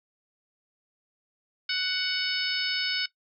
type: harmonic tone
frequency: 743 Hz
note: F#5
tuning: 7 cents sharp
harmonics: 2 / 3 / 4 / 5 / 6 / 7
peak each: -33 / -33 / -33 / -33 / -33 / -33 dBFS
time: 1.69-3.06 s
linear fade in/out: 5 ms
effects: noise-tail reverb RT60 0.1 s tail -18 dB re dry